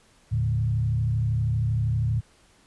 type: tone with frequency modulation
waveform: sine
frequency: 112.8 Hz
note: A2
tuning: 44 cents sharp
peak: -21 dBFS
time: 0.31-2.21 s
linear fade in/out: 20 ms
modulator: 32.7 Hz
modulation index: 0.85
effects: pink hiss -59 dBFS RMS until 2.66 s + resampled to 24000 Hz